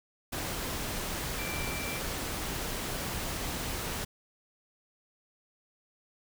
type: tone in noise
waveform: sine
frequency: 2349 Hz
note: D7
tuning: in tune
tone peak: -39 dBFS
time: 1.38-1.99 s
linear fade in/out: 10 ms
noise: pink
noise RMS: -35 dBFS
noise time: 0.32-4.05 s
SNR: -7 dB
effects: none